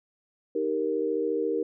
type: chord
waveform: sine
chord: Eb major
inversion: none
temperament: equal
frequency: 311.1 / 392 / 466.2 Hz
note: Eb4 / G4 / Bb4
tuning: 0 / 0 / 0 cents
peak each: -31 / -30 / -27 dBFS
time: 0.55-1.63 s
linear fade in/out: 5 ms
effects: none